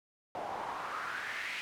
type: noise with band-pass filter sweep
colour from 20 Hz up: pink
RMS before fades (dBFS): -39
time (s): 0.35-1.61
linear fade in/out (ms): 0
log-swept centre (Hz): 670 to 2400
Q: 3.3
effects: none